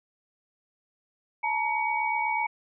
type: tone cluster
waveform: sine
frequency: 868 / 936 / 2255 Hz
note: A5 / A#5 / C#7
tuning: -24 / +7 / +29 cents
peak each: -29 dBFS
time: 1.43-2.47 s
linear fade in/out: 10 ms
effects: none